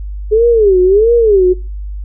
sine tone with vibrato, 415.3 Hz, G#4, in tune, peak -5 dBFS, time 0.31-1.54 s, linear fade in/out 20 ms, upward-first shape sine, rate 1.5 Hz, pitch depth 230 cents each way, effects noise-tail reverb RT60 0.3 s tail -20 dB re dry + added 50 Hz sine -20 dBFS peak until 2.04 s

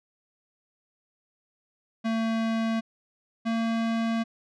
square tone pair in turn, 225 / 227.5 Hz, A3 / A#3, +39 / -42 cents, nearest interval unison, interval 19 cents, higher second, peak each -25 dBFS, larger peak neither, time 2.04-2.81 / 3.45-4.24 s, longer second, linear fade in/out 20 ms, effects low-pass 4000 Hz 12 dB/octave

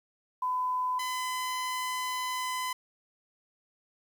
sine / sawtooth tone pair in turn, 1007 / 1012.4 Hz, B5 / B5, +33 / +43 cents, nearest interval unison, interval 10 cents, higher second, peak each -27 dBFS, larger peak neither, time 0.42-0.99 / 0.99-2.73 s, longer second, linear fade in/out 5 ms, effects 10-bit

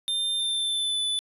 square tone with pitch glide, 3600 to 3491 Hz, A7 to A7, +39 to -14 cents, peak -25 dBFS, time 0.08-1.19 s, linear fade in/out 0 ms, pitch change -53 cents, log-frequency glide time 0.37-1.02 s, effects resampled to 32000 Hz

